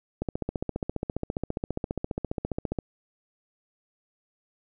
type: click train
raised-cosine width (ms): 2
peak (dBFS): -15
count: 39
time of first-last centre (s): 0.22-2.788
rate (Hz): 14.8
effects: none